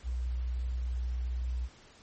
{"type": "tone", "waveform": "sine", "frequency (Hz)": 61.4, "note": "B1", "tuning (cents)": -9, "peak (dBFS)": -30, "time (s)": [0.03, 1.69], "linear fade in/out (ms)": 50, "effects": ["pink hiss -57 dBFS RMS until 2.02 s", "MP3 32 kbps"]}